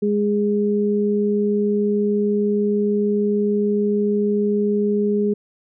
sine tone pair together, 206.6 / 413.2 Hz, G#3 / G#4, -9 / -9 cents, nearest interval octave, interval 1200 cents, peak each -19 dBFS, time 0.02-5.34 s, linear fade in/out 10 ms, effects none

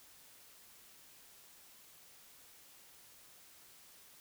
silence, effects white hiss -60 dBFS RMS until 4.2 s

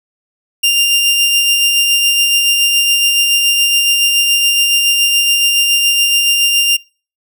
sawtooth tone with tremolo, 2794 Hz, F7, in tune, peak -5 dBFS, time 0.63-6.77 s, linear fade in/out 10 ms, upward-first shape sine, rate 7.1 Hz, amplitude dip 30%, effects noise-tail reverb RT60 0.4 s tail -26 dB re dry

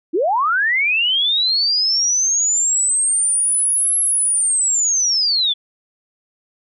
sine linear two-way sweep, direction up then down, 285.6 to 11175 to 3392 Hz, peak -14 dBFS, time 0.13-5.54 s, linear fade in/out 20 ms, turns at 3.99 s, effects none

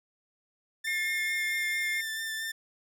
sawtooth tone with vibrato, 1780 Hz, A6, 20 cents sharp, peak -29 dBFS, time 0.84-2.52 s, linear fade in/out 10 ms, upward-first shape sine, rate 4.5 Hz, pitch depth 16 cents each way
sine tone with pitch glide, 2142 to 2127 Hz, C7 to C7, +40 to +28 cents, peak -29 dBFS, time 0.87-2.01 s, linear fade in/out 5 ms, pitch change -12 cents, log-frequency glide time 1.3-1.62 s
effects none

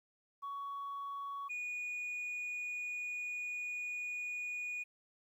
sine tone pair in turn, 1120 / 2457 Hz, C#6 / D#7, +18 / -22 cents, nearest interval octave + major second, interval 1360 cents, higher second, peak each -38 / -35 dBFS, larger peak second, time 0.42-1.49 / 1.49-4.84 s, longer second, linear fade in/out 20 ms, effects tanh soft clip ceiling -37 dBFS + 12-bit

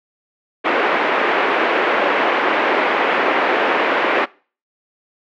pink band-pass noise, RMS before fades -17 dBFS, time 0.64-4.26 s, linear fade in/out 20 ms, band 340 to 2500 Hz, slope 24 dB/octave, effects noise-tail reverb RT60 0.4 s tail -23 dB re dry

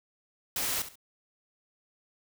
white noise with echo, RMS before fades -31 dBFS, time 0.56-0.82 s, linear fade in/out 2 ms, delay 68 ms, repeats 2, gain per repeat -12 dB, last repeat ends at 0.956 s, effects none

